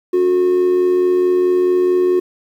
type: tone with amplitude modulation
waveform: triangle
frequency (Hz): 363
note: F#4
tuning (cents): -33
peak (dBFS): -6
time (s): 0.13-2.2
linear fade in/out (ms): 10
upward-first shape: sine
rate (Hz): 84.6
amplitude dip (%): 55
effects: tanh soft clip ceiling -5 dBFS + 8-bit